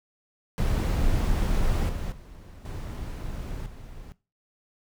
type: noise with level steps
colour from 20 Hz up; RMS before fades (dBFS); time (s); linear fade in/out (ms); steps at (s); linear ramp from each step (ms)
brown; -24 / -31 / -44 / -34 / -42; 0.58-4.12; 0; 1.89 / 2.12 / 2.65 / 3.66; 2
effects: noise-tail reverb RT60 0.3 s tail -19 dB re dry